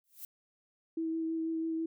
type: noise with exponential growth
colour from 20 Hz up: violet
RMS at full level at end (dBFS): -41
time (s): 0.04-0.25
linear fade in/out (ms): 1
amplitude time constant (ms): 44
type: tone with vibrato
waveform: sine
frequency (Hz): 324.6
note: E4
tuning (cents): -27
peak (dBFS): -31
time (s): 0.97-1.86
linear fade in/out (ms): 5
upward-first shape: sine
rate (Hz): 6.1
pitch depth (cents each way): 12
effects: none